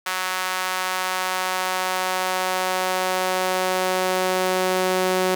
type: tone with high-pass filter sweep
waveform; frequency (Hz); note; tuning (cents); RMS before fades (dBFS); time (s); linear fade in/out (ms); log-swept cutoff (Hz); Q
sawtooth; 185.2; F#3; +2; -23; 0.06-5.35; 5; 1200 to 380; 1.2
effects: none